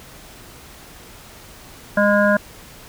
harmonic tone, 204.9 Hz, G#3, 23 cents flat, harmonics 1 / 3 / 5 / 7 / 8, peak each -18 / -16 / -24 / -21 / -21 dBFS, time 1.97-2.37 s, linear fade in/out 5 ms, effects pink hiss -42 dBFS RMS until 2.88 s

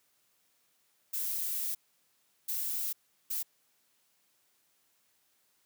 violet noise bursts at uneven times, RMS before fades -34 dBFS, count 3, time 1.13-1.75 / 2.48-2.93 / 3.3-3.43 s, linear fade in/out 10 ms, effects white hiss -72 dBFS RMS until 5.65 s + high-pass 100 Hz 12 dB/octave

